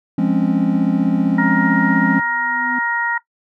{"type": "chord", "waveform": "triangle", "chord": "Db major seventh", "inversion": "first", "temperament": "equal", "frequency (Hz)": [174.61, 207.7, 261.6, 277.2], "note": ["F3", "Ab3", "C4", "Db4"], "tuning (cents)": [0, 0, 0, 0], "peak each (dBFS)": -17, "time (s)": [0.18, 2.2], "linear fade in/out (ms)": 5}
{"type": "harmonic tone", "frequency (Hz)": 470, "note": "A#4", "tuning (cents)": 14, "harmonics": [2, 3, 4], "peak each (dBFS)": [-21, -24, -21], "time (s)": [1.38, 3.18], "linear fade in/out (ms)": 5}
{"type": "tone with exponential growth", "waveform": "triangle", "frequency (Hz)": 250, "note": "B3", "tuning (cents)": 21, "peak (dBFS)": -20, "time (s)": [1.82, 2.79], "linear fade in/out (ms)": 5, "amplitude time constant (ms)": 210}
{"effects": ["noise-tail reverb RT60 0.1 s tail -17 dB re dry"]}